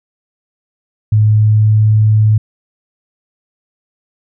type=tone with pitch glide; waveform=sine; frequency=107.1 to 107.84 Hz; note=A2 to A2; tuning=-46 to -34 cents; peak=-6 dBFS; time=1.12-2.38 s; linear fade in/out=5 ms; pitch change=+12 cents; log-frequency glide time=1.24-1.92 s; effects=none